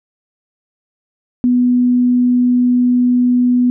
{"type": "tone", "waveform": "sine", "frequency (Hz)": 246.9, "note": "B3", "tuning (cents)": 0, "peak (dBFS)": -9, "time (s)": [1.44, 3.7], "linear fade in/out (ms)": 0, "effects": []}